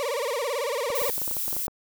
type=tone with vibrato; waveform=35% pulse; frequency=519 Hz; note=C5; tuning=14 cents flat; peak=-24 dBFS; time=0-1.1 s; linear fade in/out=0 ms; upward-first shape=sine; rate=18 Hz; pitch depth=220 cents each way
type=clicks; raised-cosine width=1 ms; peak=-23 dBFS; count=12; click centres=0.903 / 1.017 / 1.094 / 1.18 / 1.218 / 1.278 / 1.312 / 1.368 / 1.48 / 1.529 / 1.566 / 1.681 s
type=noise; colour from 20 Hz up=violet; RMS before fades=-29 dBFS; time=0.95-1.67 s; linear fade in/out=5 ms
effects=none